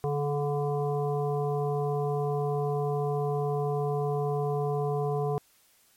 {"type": "harmonic tone with a mistuned harmonic", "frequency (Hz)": 145.2, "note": "D3", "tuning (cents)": -19, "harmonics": [1, 3, 5, 7, 8], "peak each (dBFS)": [-29, -29, -34, -39, -48], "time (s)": [0.04, 5.38], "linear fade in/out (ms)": 0, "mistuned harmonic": 3, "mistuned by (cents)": -16, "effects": ["white hiss -63 dBFS RMS until 5.96 s", "MP3 64 kbps"]}